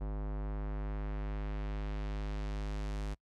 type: tone with low-pass filter sweep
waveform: square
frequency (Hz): 51.2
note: G#1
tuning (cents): -24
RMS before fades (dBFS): -37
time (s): 0-3.15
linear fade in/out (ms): 20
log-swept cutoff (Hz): 950 to 8300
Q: 0.8
effects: noise-tail reverb RT60 0.1 s tail -26 dB re dry